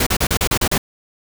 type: noise bursts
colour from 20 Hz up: pink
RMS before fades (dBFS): -17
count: 8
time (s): 0-0.78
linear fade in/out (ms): 5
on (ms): 66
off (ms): 36
effects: none